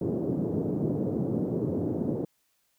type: band-pass noise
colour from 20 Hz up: white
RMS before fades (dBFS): -29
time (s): 0.01-2.25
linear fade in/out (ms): 5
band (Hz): 110 to 410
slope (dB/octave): 24
effects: white hiss -72 dBFS RMS until 2.78 s